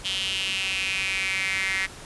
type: tone with high-pass filter sweep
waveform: sawtooth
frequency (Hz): 190.9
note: G3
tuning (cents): -46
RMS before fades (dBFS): -27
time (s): 0.04-1.87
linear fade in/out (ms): 20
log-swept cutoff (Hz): 3100 to 2000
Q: 5.9
effects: pink hiss -42 dBFS RMS until 2.05 s + resampled to 24000 Hz